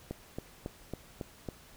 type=click train; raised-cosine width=2 ms; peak=-23 dBFS; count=6; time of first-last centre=0.11-1.487 s; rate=3.63 Hz; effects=pink hiss -56 dBFS RMS until 1.76 s